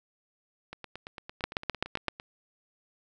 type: two click trains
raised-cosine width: 0.3 ms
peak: -11 / -24 dBFS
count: 6 / 14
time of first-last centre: 1.44-2.083 / 0.73-2.199 s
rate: 7.78 / 8.85 Hz
effects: none